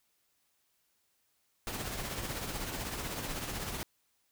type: noise with tremolo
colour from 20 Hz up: pink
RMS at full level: -36 dBFS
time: 1.67-3.83 s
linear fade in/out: 0 ms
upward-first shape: triangle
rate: 16 Hz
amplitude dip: 50%
effects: white hiss -75 dBFS RMS until 4.31 s